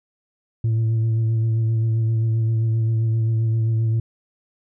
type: tone with vibrato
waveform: sine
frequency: 112.5 Hz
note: A2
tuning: 39 cents sharp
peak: -14 dBFS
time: 0.64-4 s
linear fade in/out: 5 ms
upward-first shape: sine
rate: 7.6 Hz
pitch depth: 24 cents each way
effects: tanh soft clip ceiling -16 dBFS